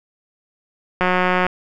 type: click train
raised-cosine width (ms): 0.5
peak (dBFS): -3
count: 84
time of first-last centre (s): 1.01-1.466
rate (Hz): 182
effects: none